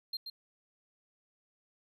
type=tone with echo; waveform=triangle; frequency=4186 Hz; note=C8; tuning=in tune; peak=-33 dBFS; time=0.13-0.17 s; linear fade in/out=5 ms; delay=130 ms; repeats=1; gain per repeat=-6 dB; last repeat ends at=0.3 s; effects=none